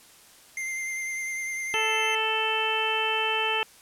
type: tone with vibrato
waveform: square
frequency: 2093 Hz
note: C7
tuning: in tune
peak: -30 dBFS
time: 0.57-2.15 s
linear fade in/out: 2 ms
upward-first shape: triangle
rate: 10 Hz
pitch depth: 21 cents each way
type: harmonic tone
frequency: 440 Hz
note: A4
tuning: in tune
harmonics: 1 / 2 / 3 / 4 / 5 / 6 / 7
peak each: -32 / -30 / -34 / -34 / -38 / -28 / -30 dBFS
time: 1.74-3.63 s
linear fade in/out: 0 ms
effects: white hiss -53 dBFS RMS until 3.81 s + low-pass 12000 Hz 12 dB/octave